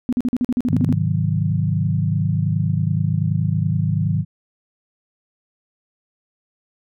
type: tone bursts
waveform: sine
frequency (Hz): 247.1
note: B3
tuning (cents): +1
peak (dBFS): -15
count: 11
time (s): 0.09-0.926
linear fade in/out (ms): 0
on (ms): 36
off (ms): 44
type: chord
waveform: sine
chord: Ab dominant seventh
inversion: none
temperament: equal with one note detuned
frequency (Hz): 103.83 / 132.87 / 155.56 / 185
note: Ab2 / C3 / Eb3 / Gb3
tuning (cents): 0 / +27 / 0 / 0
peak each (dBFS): -21 / -25 / -20 / -25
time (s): 0.67-4.25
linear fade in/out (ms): 50
effects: none